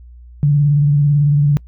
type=tone with vibrato; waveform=sine; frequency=145.2 Hz; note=D3; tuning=19 cents flat; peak=-9 dBFS; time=0.43-1.57 s; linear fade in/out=0 ms; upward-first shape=square; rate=18 Hz; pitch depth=35 cents each way; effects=noise-tail reverb RT60 0.1 s tail -26 dB re dry + added 60 Hz sine -36 dBFS peak until 1.67 s